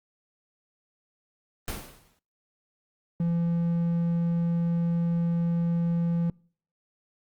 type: noise with exponential decay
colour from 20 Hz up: pink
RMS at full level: -31 dBFS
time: 1.68-2.19 s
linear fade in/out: 0 ms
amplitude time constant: 110 ms
type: tone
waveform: triangle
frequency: 169.6 Hz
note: E3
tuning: 50 cents sharp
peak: -21 dBFS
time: 3.2-6.3 s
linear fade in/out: 2 ms
effects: noise-tail reverb RT60 0.5 s tail -26 dB re dry + Opus 24 kbps